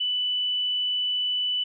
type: tone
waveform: sine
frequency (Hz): 2982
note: F#7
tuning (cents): +13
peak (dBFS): -23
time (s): 0-1.64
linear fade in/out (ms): 10
effects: none